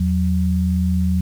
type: tone pair together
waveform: sine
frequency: 81.68 / 183.1 Hz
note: E2 / F#3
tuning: -15 / -18 cents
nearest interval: octave + major second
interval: 1397 cents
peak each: -18 dBFS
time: 0-1.21 s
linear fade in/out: 5 ms
effects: 7-bit